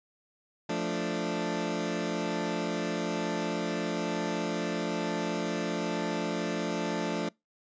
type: chord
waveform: 20% pulse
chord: D minor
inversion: first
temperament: equal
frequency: 174.61 / 220 / 293.7 Hz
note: F3 / A3 / D4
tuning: 0 / 0 / 0 cents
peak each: -29 dBFS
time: 0.69-7.29 s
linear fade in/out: 5 ms
effects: noise-tail reverb RT60 0.2 s tail -25 dB re dry + resampled to 16000 Hz